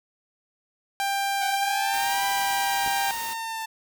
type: tone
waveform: sawtooth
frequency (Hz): 792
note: G5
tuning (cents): +18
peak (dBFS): -20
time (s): 1-3.11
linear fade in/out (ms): 0
type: linear two-way sweep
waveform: sawtooth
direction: up then down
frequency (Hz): 740 to 987.8 to 888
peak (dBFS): -26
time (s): 1.41-3.66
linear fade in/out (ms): 10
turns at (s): 2.25
type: noise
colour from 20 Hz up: white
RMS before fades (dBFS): -36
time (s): 1.93-3.34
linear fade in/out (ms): 10
type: clicks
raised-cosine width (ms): 2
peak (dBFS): -28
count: 2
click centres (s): 2.863 / 2.877
effects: none